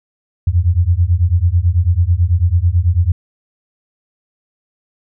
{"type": "beating tone pair", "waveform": "sine", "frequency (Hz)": [83, 92.1], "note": ["E2", "F#2"], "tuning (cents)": [12, -7], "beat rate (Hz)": 9.1, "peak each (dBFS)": -13, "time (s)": [0.47, 3.12], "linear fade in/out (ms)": 5, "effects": []}